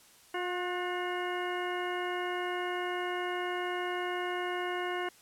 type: harmonic tone with a mistuned harmonic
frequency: 357.5 Hz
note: F4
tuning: 41 cents sharp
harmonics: 1 / 2 / 3 / 4 / 5 / 6 / 8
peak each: -35 / -38 / -40 / -41 / -42 / -43 / -44 dBFS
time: 0.34-5.09 s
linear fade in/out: 5 ms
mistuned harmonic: 4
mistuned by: +46 cents
effects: white hiss -59 dBFS RMS until 5.21 s + low-pass 12000 Hz 12 dB/octave